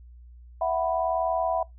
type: chord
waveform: sine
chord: E suspended second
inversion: none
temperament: equal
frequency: 659.3 / 740 / 987.8 Hz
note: E5 / F#5 / B5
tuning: 0 / 0 / 0 cents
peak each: -25 / -27 / -30 dBFS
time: 0.61-1.63 s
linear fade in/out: 5 ms
effects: noise-tail reverb RT60 0.2 s tail -24 dB re dry + added 60 Hz sine -45 dBFS peak until 1.78 s